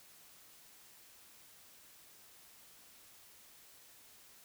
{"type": "silence", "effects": ["white hiss -60 dBFS RMS until 4.44 s"]}